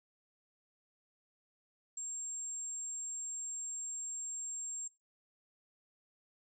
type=tone; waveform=sine; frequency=7459 Hz; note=A#8; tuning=in tune; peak=-38 dBFS; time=1.97-4.88 s; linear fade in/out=5 ms; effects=noise-tail reverb RT60 0.2 s tail -21 dB re dry